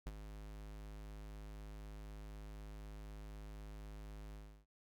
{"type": "tone with ADSR envelope", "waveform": "square", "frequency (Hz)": 52, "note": "G#1", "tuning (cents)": 3, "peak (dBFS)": -40, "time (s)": [0.06, 4.66], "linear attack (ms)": 9, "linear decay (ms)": 35, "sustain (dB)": -9, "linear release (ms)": 330, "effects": []}